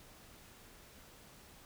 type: silence
effects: pink hiss -58 dBFS RMS until 1.65 s